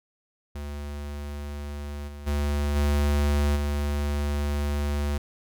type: tone with level steps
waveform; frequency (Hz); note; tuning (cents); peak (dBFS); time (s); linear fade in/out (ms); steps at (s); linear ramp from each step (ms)
square; 72.6; D2; -19; -33 / -38 / -24 / -21 / -25; 0.55-5.18; 5; 2.07 / 2.26 / 2.75 / 3.55; 20
effects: none